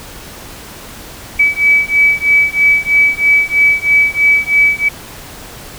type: beating tone pair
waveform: sine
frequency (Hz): 2288 / 2291.1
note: D7 / D7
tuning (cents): -46 / -43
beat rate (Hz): 3.1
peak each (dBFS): -11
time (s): 1.39-4.89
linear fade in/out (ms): 10
effects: pink hiss -32 dBFS RMS until 5.78 s